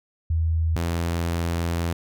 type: tone pair in turn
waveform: sine / sawtooth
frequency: 81.2 / 84.59 Hz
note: E2 / E2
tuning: -26 / +45 cents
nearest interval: minor second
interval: 71 cents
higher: second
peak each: -19 dBFS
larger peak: neither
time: 0.3-0.76 / 0.76-1.93 s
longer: second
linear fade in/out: 5 ms
effects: none